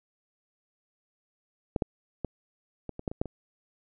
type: clicks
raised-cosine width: 2 ms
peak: -13 / -12 / -17 / -22 / -24 / -16 / -23 / -13 / -24 dBFS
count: 9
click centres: 1.762 / 1.822 / 2.247 / 2.893 / 2.994 / 3.078 / 3.115 / 3.215 / 3.257 s
effects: none